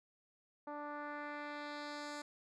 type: tone with low-pass filter sweep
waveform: 10% pulse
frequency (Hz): 293.7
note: D4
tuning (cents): 0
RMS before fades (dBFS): -45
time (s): 0.67-2.22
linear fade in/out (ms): 5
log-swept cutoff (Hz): 940 to 7500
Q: 1.4
effects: none